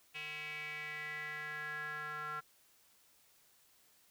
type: tone with band-pass filter sweep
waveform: square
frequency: 151.5 Hz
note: D#3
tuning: 46 cents flat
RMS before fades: -43 dBFS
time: 0.14-2.41 s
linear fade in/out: 20 ms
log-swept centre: 2600 to 1400 Hz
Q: 6.4
effects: white hiss -68 dBFS RMS until 4.1 s